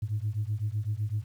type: beating tone pair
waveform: sine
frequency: 102.1 / 110 Hz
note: G#2 / A2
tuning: -29 / 0 cents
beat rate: 7.9 Hz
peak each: -30 dBFS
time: 0.02-1.24 s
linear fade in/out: 10 ms
effects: tanh soft clip ceiling -22 dBFS + 10-bit